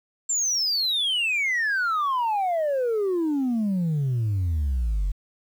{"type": "exponential sweep", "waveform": "sine", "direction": "down", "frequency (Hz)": [7460, 43.65], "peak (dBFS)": -19, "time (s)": [0.29, 5.12], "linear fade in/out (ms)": 10, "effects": ["tanh soft clip ceiling -20 dBFS", "9-bit"]}